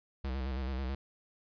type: tone with vibrato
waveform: square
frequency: 65.7 Hz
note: C2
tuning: 8 cents sharp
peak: -34 dBFS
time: 0.24-0.95 s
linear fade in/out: 5 ms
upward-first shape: square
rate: 9.2 Hz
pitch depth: 61 cents each way
effects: resampled to 11025 Hz + 12-bit